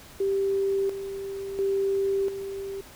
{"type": "tone with tremolo", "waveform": "sine", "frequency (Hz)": 392, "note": "G4", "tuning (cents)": 0, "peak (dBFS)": -22, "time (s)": [0.2, 2.81], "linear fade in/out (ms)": 5, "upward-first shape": "square", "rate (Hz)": 0.72, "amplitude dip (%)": 65, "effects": ["pink hiss -48 dBFS RMS until 2.95 s"]}